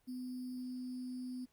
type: tone with sample-and-hold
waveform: sine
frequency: 252 Hz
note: B3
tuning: 35 cents sharp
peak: -40 dBFS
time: 0.07-1.46 s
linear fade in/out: 20 ms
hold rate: 4900 Hz
effects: pink hiss -75 dBFS RMS until 1.52 s + Opus 32 kbps